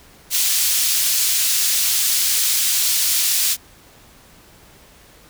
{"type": "high-pass noise", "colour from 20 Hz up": "pink", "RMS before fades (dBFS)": -18, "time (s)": [0.3, 3.57], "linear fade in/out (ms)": 50, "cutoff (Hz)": 4300, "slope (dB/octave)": 12, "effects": ["pink hiss -48 dBFS RMS until 5.29 s"]}